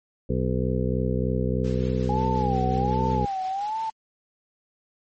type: harmonic tone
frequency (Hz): 63.3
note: B1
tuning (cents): +43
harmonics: 1 / 2 / 3 / 4 / 6 / 7 / 8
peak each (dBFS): -28 / -27 / -28 / -31 / -33 / -31 / -32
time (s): 0.29-3.26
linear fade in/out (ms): 10
type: noise with tremolo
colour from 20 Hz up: white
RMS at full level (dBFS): -41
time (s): 1.64-3.91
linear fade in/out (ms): 5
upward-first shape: triangle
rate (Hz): 5.6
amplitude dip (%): 50
type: tone with vibrato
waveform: sine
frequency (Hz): 819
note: G#5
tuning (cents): -24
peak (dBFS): -25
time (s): 2.09-3.9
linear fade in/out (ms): 5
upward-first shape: sine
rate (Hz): 1.3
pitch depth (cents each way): 150
effects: low-pass 5000 Hz 12 dB/octave + MP3 32 kbps